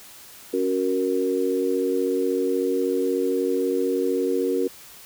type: chord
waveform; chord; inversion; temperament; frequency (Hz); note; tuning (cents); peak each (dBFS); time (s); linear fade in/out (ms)
sine; F# major; second; equal; 277.2 / 370 / 466.2; C#4 / F#4 / A#4; 0 / 0 / 0; -26 / -24 / -24; 0.53-4.68; 10
effects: white hiss -45 dBFS RMS until 5.05 s